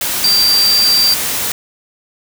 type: tone in noise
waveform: sine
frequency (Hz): 4699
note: D8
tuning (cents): 0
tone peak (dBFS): -9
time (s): 0.24-1.14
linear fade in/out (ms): 2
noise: white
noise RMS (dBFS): -18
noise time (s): 0.01-1.52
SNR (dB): +6
effects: none